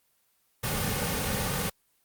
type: noise with comb filter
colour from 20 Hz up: pink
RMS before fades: -29 dBFS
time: 0.63-1.7 s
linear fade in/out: 10 ms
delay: 3 ms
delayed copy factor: -0.7
effects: white hiss -70 dBFS RMS until 2.04 s + Opus 24 kbps